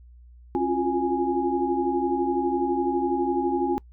sine tone cluster, 271.2 / 344.9 / 356.9 / 830 Hz, C#4 / F4 / F4 / G#5, -38 / -22 / +38 / -1 cents, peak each -27 dBFS, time 0.55-3.78 s, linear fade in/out 0 ms, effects noise-tail reverb RT60 0.1 s tail -24 dB re dry + added 60 Hz sine -46 dBFS peak until 3.92 s

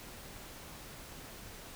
silence, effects pink hiss -49 dBFS RMS until 1.75 s

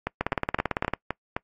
two click trains, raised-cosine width 0.5 ms, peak -9 / -11 dBFS, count 14 / 6, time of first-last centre 0.21-0.936 / 0.07-1.365 s, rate 17.9 / 3.86 Hz, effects noise-tail reverb RT60 0.1 s tail -25 dB re dry + AAC 48 kbps

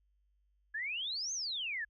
sine exponential two-way sweep, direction up then down, 1661.2 to 6510 to 1661.2 Hz, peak -35 dBFS, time 0.74-1.85 s, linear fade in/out 10 ms, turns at 1.33 s, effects added 50 Hz sine -70 dBFS peak until 1.89 s

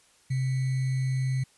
sine tone with sample-and-hold, 130.81 Hz, C3, in tune, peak -24 dBFS, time 0.3-1.44 s, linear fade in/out 10 ms, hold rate 2100 Hz, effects white hiss -61 dBFS RMS until 1.57 s + resampled to 24000 Hz

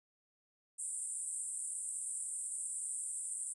white band-pass noise, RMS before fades -41 dBFS, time 0.78-3.54 s, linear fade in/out 20 ms, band 8000 to 9400 Hz, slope 96 dB/octave, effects none

